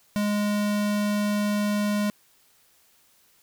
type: tone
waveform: square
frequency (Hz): 207.1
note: G#3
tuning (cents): -5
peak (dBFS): -23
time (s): 0.16-2.1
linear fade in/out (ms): 0
effects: white hiss -61 dBFS RMS until 3.42 s